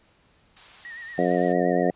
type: high-pass noise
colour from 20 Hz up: white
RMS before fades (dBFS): -46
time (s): 0.56-1.53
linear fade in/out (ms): 10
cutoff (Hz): 700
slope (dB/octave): 24
type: tone with vibrato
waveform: sine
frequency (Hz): 1864.7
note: A#6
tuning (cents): 0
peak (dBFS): -36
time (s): 0.85-1.9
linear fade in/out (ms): 0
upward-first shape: sine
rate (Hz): 8.7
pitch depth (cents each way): 59
type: harmonic tone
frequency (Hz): 89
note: F2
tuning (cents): +33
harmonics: 2 / 3 / 4 / 5 / 6 / 7 / 8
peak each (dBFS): -27 / -27 / -27 / -27 / -27 / -27 / -27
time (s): 1.18-1.91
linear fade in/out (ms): 5
effects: pink hiss -61 dBFS RMS until 1.95 s + resampled to 8000 Hz